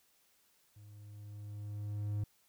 triangle tone with level ramp, 103.83 Hz, G#2, in tune, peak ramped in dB -51 to -30 dBFS, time 0.76-2.24 s, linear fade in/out 5 ms, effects white hiss -71 dBFS RMS until 2.48 s

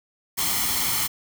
white noise with comb filter, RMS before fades -24 dBFS, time 0.37-1.08 s, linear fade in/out 20 ms, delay 0.94 ms, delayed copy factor +0.6, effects none

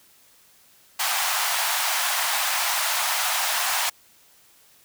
pink high-pass noise, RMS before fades -24 dBFS, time 0.99-3.9 s, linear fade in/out 10 ms, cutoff 700 Hz, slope 48 dB/octave, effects white hiss -56 dBFS RMS until 4.84 s

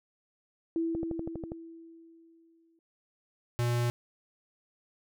sine tone with exponential decay, 330 Hz, E4, 2 cents sharp, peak -26 dBFS, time 0.76-2.79 s, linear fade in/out 1 ms, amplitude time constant 440 ms
click train, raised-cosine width 2 ms, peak -23 dBFS, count 8, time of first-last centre 0.95-1.519 s, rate 12.3 Hz
square tone, 120 Hz, B2, 49 cents flat, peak -27 dBFS, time 3.59-3.9 s, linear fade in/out 0 ms
effects none

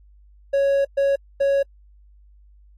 triangle tone bursts at uneven times, 554.4 Hz, C#5, in tune, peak -14 dBFS, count 3, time 0.53-0.85 / 0.97-1.16 / 1.4-1.63 s, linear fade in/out 10 ms, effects added 50 Hz sine -48 dBFS peak until 2.77 s + AAC 48 kbps

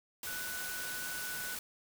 sine tone in noise, 1486 Hz, F#6, 7 cents sharp, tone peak -41 dBFS, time 0.27-1.55 s, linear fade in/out 2 ms, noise white, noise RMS -41 dBFS, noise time 0.23-1.59 s, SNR -3 dB, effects none

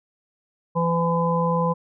harmonic tone, 168.5 Hz, E3, 38 cents sharp, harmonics 1 / 3 / 5 / 6, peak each -22 / -24 / -31 / -24 dBFS, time 0.75-1.74 s, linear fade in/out 20 ms, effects none

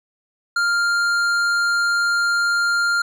sine tone with hard clipping, 1399 Hz, F6, 3 cents sharp, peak -18 dBFS, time 0.56-3.02 s, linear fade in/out 5 ms, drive 10 dB, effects none

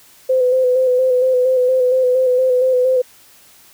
sine tone with vibrato, 509 Hz, C5, 48 cents flat, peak -11 dBFS, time 0.29-3.02 s, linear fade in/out 10 ms, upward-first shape square, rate 4.3 Hz, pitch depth 29 cents each way, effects white hiss -47 dBFS RMS until 3.73 s

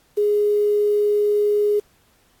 sine tone with quantisation, 415.3 Hz, G#4, in tune, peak -15 dBFS, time 0.17-1.8 s, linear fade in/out 10 ms, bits 7, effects pink hiss -59 dBFS RMS until 2.4 s + AAC 64 kbps

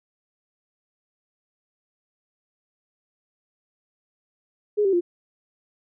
sine tone with pitch steps, 416.6 / 388.5 / 348.9 Hz, G#4 / G4 / F4, +5 / -16 / -2 cents, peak -17 dBFS, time 4.77-5.01 s, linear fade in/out 20 ms, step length 80 ms, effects none

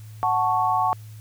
sine chord, F# minor, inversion none, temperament equal, 740 / 880 / 1108.7 Hz, F#5 / A5 / C#6, 0 / 0 / 0 cents, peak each -23 dBFS, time 0.23-0.93 s, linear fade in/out 0 ms, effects added 108 Hz sine -38 dBFS peak until 1.2 s + white hiss -54 dBFS RMS until 1.2 s

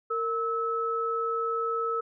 sine tone pair together, 459.6 / 1300 Hz, A#4 / E6, -25 / -24 cents, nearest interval octave + tritone, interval 1801 cents, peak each -30 / -28 dBFS, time 0.1-2.01 s, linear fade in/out 10 ms, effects none

